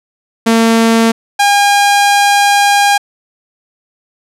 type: tone pair in turn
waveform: sawtooth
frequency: 227.3 / 810 Hz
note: A#3 / G#5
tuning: -43 / -43 cents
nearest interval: octave + minor seventh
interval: 2200 cents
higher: second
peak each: -3 dBFS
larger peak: neither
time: 0.46-1.12 / 1.39-2.98 s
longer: second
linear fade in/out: 10 ms
effects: low-pass 11000 Hz 12 dB/octave